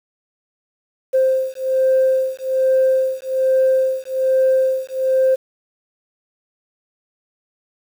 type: beating tone pair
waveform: sine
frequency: 523.3 / 524.5 Hz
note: C5 / C5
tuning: 0 / +4 cents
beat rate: 1.2 Hz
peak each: -16 dBFS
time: 1.13-5.36 s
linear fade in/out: 20 ms
effects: tanh soft clip ceiling -8 dBFS + 7-bit